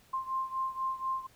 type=beating tone pair; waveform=sine; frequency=1052 / 1056.1 Hz; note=C6 / C6; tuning=+9 / +16 cents; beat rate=4.1 Hz; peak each=-33 / -36 dBFS; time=0.13-1.27 s; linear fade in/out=10 ms; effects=pink hiss -62 dBFS RMS until 1.35 s